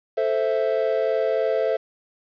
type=chord; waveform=triangle; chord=A minor; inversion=none; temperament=equal; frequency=440 / 523.3 / 659.3 Hz; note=A4 / C5 / E5; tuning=0 / 0 / 0 cents; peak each=-22 dBFS; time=0.17-1.77 s; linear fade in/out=10 ms; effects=resampled to 11025 Hz + 8-bit